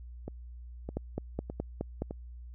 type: two click trains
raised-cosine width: 2 ms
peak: -24 / -19 dBFS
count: 4 / 6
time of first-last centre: 0.28-2.109 / 0.97-2.02 s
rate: 1.64 / 4.76 Hz
effects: added 60 Hz sine -43 dBFS peak until 2.54 s